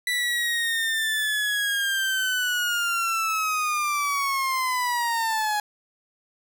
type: linear sweep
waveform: 30% pulse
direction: down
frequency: 1975.5 to 830.6 Hz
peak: -20 dBFS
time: 0.07-5.6 s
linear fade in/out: 2 ms
effects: none